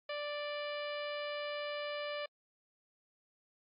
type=harmonic tone with a mistuned harmonic; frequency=587.3 Hz; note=D5; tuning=in tune; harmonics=1 / 2 / 3 / 4 / 5 / 6 / 7 / 8; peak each=-39 / -46 / -47 / -47 / -48 / -54 / -54 / -56 dBFS; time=0.09-2.26 s; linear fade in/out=5 ms; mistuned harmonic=8; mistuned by=+52 cents; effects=AAC 48 kbps